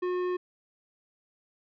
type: tone with tanh clipping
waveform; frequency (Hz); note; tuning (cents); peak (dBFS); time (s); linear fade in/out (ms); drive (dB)
sine; 361.2; F#4; -42; -29; 0.02-0.37; 10; 13
effects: none